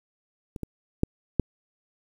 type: clicks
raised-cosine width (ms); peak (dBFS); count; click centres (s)
3; -23 / -19 / -8 / -7; 4; 0.562 / 0.633 / 1.034 / 1.397
effects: 8-bit